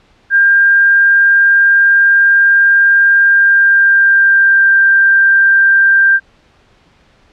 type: tone with pitch glide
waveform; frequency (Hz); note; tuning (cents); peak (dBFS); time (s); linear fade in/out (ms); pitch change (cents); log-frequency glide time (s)
sine; 1600 to 1582.5; G6 to G6; +35 to +16; -5; 0.3-6.2; 50; -19; 3.23-4.7
effects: pink hiss -50 dBFS RMS until 7.32 s + low-pass 4000 Hz 12 dB/octave